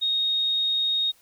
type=tone; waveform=sine; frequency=3729 Hz; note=A#7; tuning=in tune; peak=-21 dBFS; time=0.01-1.12 s; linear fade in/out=20 ms; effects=white hiss -59 dBFS RMS until 1.21 s